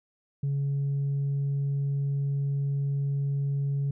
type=tone; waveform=sine; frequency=140 Hz; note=C#3; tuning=18 cents sharp; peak=-23 dBFS; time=0.43-3.91 s; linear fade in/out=5 ms; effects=tanh soft clip ceiling -23 dBFS